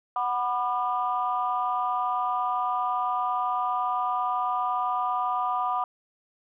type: chord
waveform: sine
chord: B minor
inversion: second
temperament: equal with one note detuned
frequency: 740 / 987.8 / 1205.6 Hz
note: F#5 / B5 / D6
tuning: 0 / 0 / +45 cents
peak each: -28 dBFS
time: 0.16-5.84 s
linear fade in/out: 2 ms
effects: tanh soft clip ceiling -15 dBFS